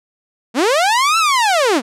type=linear two-way sweep; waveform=sawtooth; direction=up then down; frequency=210 to 1354 to 210 Hz; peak=-8 dBFS; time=0.54-1.82 s; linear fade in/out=50 ms; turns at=1.18 s; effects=low-pass 9000 Hz 12 dB/octave